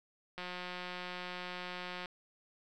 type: click train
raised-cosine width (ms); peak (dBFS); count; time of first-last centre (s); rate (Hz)
0.3; -26; 303; 0.38-2.058; 180
effects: none